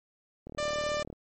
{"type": "click train", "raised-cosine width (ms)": 2, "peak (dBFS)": -29, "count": 26, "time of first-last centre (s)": [0.47, 1.128], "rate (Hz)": 38}
{"type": "tone", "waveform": "sawtooth", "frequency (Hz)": 594, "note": "D5", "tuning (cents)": 20, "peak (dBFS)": -25, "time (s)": [0.58, 1.03], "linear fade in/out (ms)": 5}
{"effects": ["MP3 32 kbps"]}